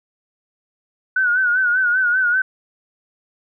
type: tone with vibrato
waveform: sine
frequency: 1480 Hz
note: F#6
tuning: in tune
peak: -14 dBFS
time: 1.16-2.42 s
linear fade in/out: 5 ms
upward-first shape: sine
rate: 5.1 Hz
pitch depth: 73 cents each way
effects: none